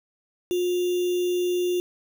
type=tone with sample-and-hold; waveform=sine; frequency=357.4 Hz; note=F4; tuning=40 cents sharp; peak=-21 dBFS; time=0.51-1.8 s; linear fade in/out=0 ms; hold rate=3150 Hz; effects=none